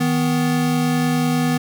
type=tone pair together; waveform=square; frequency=158.06 / 248.1 Hz; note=D#3 / B3; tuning=+28 / +8 cents; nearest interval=minor sixth; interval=780 cents; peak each=-21 / -19 dBFS; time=0-1.58 s; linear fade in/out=10 ms; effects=none